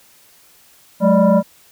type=tone with frequency modulation; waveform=sine; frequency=185 Hz; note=F#3; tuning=in tune; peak=-9 dBFS; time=1-1.43 s; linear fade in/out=50 ms; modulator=398 Hz; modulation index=1.5; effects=white hiss -50 dBFS RMS until 1.71 s